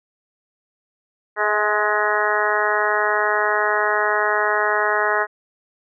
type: harmonic tone with a mistuned harmonic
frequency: 210.1 Hz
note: G#3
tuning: 20 cents sharp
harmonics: 2 / 3 / 4 / 5 / 6 / 7 / 8 / 9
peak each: -25 / -25 / -25 / -25 / -25 / -25 / -25 / -25 dBFS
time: 1.36-5.27 s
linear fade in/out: 50 ms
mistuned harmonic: 3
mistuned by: +21 cents
effects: none